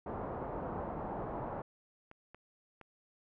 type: low-pass noise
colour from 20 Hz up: white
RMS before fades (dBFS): -40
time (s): 0.06-1.62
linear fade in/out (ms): 5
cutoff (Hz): 940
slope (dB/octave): 24
type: clicks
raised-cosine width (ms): 0.5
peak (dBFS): -36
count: 3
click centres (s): 2.114 / 2.346 / 2.813
effects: none